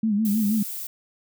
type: tone with vibrato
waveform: sine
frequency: 212.1 Hz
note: G#3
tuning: 37 cents sharp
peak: -19 dBFS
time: 0.03-0.63 s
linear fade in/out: 5 ms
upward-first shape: sine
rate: 6.3 Hz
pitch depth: 93 cents each way
type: noise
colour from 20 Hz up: violet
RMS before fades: -33 dBFS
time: 0.25-0.87 s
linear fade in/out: 2 ms
effects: none